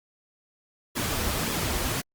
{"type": "noise with flanger", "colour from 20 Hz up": "pink", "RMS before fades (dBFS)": -28, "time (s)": [0.95, 2.02], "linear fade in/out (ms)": 20, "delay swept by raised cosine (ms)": [1.3, 7.2], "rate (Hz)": 1.8, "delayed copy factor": -0.6, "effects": ["Opus 48 kbps"]}